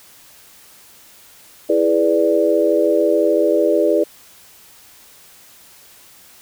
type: chord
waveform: sine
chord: E dominant seventh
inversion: none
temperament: equal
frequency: 329.6 / 415.3 / 493.9 / 587.3 Hz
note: E4 / G#4 / B4 / D5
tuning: 0 / 0 / 0 / 0 cents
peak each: -18 / -18 / -19 / -17 dBFS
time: 1.69-4.04 s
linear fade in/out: 10 ms
effects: white hiss -46 dBFS RMS until 6.41 s